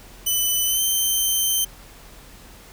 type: tone with pitch glide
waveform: 5% pulse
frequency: 3004 to 3103 Hz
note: F#7 to G7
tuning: +26 to -18 cents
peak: -11 dBFS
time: 0.26-1.65 s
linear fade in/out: 10 ms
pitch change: +56 cents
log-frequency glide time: 0.65-0.82 s
effects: added 42 Hz sine -46 dBFS peak until 2.72 s + pink hiss -46 dBFS RMS until 2.72 s